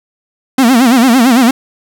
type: tone with vibrato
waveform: 45% pulse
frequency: 246.9 Hz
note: B3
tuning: in tune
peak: -5 dBFS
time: 0.58-1.51 s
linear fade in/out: 5 ms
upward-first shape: sine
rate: 8.9 Hz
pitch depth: 160 cents each way
effects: none